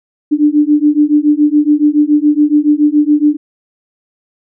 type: beating tone pair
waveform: sine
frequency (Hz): 293.7 / 300.8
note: D4 / D4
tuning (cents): 0 / +42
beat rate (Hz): 7.1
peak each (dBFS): -10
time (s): 0.31-3.37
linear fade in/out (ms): 20
effects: none